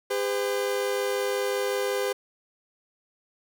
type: tone pair together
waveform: 40% pulse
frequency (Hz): 402.5 / 508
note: G4 / B4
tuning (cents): +46 / +49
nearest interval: major third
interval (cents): 403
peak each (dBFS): -27 / -27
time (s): 0.1-2.13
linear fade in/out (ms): 10
effects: none